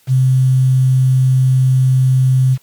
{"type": "tone with quantisation", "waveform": "sine", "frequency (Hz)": 130, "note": "C3", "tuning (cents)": -11, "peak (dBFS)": -8, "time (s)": [0.07, 2.58], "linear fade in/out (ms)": 50, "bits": 6, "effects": ["white hiss -53 dBFS RMS until 2.62 s", "MP3 96 kbps"]}